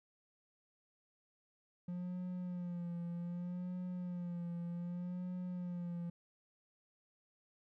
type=tone with vibrato; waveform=triangle; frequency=176.3 Hz; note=F3; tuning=17 cents sharp; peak=-37 dBFS; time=1.88-6.1 s; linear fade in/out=5 ms; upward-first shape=sine; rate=0.65 Hz; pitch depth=46 cents each way; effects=none